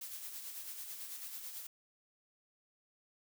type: noise with tremolo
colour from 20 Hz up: blue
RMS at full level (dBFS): -44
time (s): 0.01-1.67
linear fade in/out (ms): 5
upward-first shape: sine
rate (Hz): 9.1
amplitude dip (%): 45
effects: none